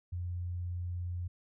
sine tone, 88.3 Hz, F2, 20 cents sharp, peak -34 dBFS, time 0.12-1.28 s, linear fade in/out 10 ms, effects none

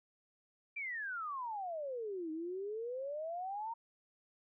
sine exponential two-way sweep, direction down then up, 2393 to 309.3 to 938 Hz, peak -38 dBFS, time 0.76-3.74 s, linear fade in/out 10 ms, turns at 2.31 s, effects none

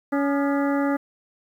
harmonic tone with a mistuned harmonic, 281.4 Hz, C#4, 26 cents sharp, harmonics 1 / 2 / 3 / 4 / 5 / 6 / 7, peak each -21 / -27 / -31 / -33 / -35 / -37 / -38 dBFS, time 0.12-0.97 s, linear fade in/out 10 ms, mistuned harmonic 4, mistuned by +130 cents, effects 9-bit

